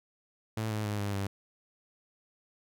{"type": "tone with pitch steps", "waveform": "sawtooth", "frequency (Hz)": [110, 107.05, 104.19, 101.4, 98.68], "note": ["A2", "A2", "G#2", "G#2", "G2"], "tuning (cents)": [0, -47, 6, -41, 12], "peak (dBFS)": -27, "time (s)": [0.57, 1.27], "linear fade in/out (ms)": 5, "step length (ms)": 140, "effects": []}